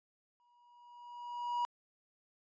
triangle tone with exponential growth, 963 Hz, B5, 44 cents flat, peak -28 dBFS, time 0.4-1.65 s, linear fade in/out 0 ms, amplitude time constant 270 ms, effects resampled to 16000 Hz

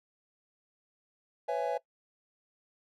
triangle chord, C# minor seventh, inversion third, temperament just, 498.9 / 554.4 / 665.2 / 831.5 Hz, B4 / C#5 / E5 / G#5, +17 / 0 / +16 / +2 cents, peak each -33 dBFS, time 1.48-1.78 s, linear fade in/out 10 ms, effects noise-tail reverb RT60 0.1 s tail -20 dB re dry

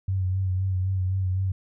sine tone with vibrato, 93.9 Hz, F#2, 26 cents sharp, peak -22 dBFS, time 0.08-1.52 s, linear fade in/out 5 ms, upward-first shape sine, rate 3.9 Hz, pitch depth 37 cents each way, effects none

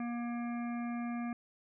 harmonic tone, 237.8 Hz, A#3, 35 cents sharp, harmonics 1 / 3 / 5 / 7 / 9 / 10, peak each -35 / -45 / -49 / -52 / -54 / -55 dBFS, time 0-1.33 s, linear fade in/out 2 ms, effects none

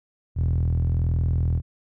sawtooth tone with band-pass filter, 41.2 Hz, E1, in tune, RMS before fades -22 dBFS, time 0.35-1.62 s, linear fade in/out 50 ms, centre 100 Hz, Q 6.2, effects none

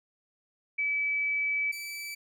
sine / sawtooth tone pair in turn, 2297 / 2312 Hz, D7 / D7, -39 / -28 cents, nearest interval unison, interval 11 cents, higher second, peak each -26 / -33 dBFS, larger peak first, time 0.78-1.72 / 1.72-2.15 s, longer first, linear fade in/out 10 ms, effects none

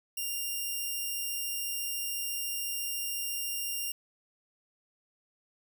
5% pulse tone, 2794 Hz, F7, in tune, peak -23 dBFS, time 0.17-3.92 s, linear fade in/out 5 ms, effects none

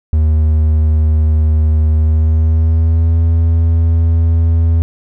triangle tone with pitch glide, 77.78 to 82.41 Hz, D#2 to E2, 0 to 0 cents, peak -6 dBFS, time 0.13-4.82 s, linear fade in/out 0 ms, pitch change +100 cents, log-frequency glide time 1.91-3.18 s, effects none

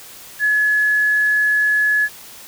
sine tone, 1701 Hz, G#6, 41 cents sharp, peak -13 dBFS, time 0.39-2.09 s, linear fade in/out 50 ms, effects white hiss -39 dBFS RMS until 2.47 s

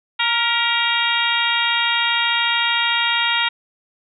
harmonic tone with a mistuned harmonic, 466.9 Hz, A#4, 3 cents sharp, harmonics 2 / 3 / 4 / 5 / 6 / 7 / 8, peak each -24 / -24 / -24 / -24 / -24 / -24 / -24 dBFS, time 0.19-3.49 s, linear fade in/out 10 ms, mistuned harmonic 4, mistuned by +43 cents, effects none

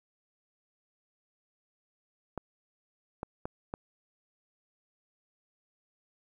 clicks, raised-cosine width 1 ms, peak -21 dBFS, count 4, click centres 2.377 / 3.231 / 3.455 / 3.739 s, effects 10-bit

